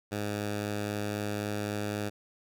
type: tone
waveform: 10% pulse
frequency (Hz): 103.83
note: G#2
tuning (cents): 0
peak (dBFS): -23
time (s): 0.11-2.1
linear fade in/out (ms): 20
effects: none